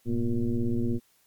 sine tone with frequency modulation, 123.47 Hz, B2, in tune, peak -23 dBFS, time 0.05-1 s, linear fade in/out 50 ms, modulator 115 Hz, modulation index 1.9, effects white hiss -65 dBFS RMS until 1.26 s + MP3 96 kbps

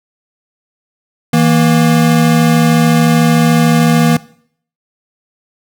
square tone pair together, 161.8 / 235.4 Hz, E3 / A#3, -32 / +17 cents, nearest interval tritone, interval 649 cents, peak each -11 dBFS, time 1.33-4.17 s, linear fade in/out 5 ms, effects noise-tail reverb RT60 0.6 s tail -20 dB re dry

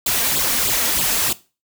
white noise with flanger, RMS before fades -19 dBFS, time 0.06-1.33 s, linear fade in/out 5 ms, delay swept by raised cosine 0.24 to 4.44 ms, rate 3.2 Hz, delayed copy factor +0.85, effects noise-tail reverb RT60 0.3 s tail -18 dB re dry

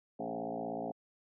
sine tone with frequency modulation, 472.3 Hz, A#4, 23 cents sharp, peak -35 dBFS, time 0.19-0.92 s, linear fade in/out 10 ms, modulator 56.6 Hz, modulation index 5.3, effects high-pass 150 Hz 12 dB/octave

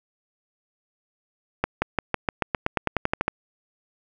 accelerating click train, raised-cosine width 0.5 ms, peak -6 dBFS, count 15, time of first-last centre 1.64-3.28 s, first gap 180 ms, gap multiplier 0.93, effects none

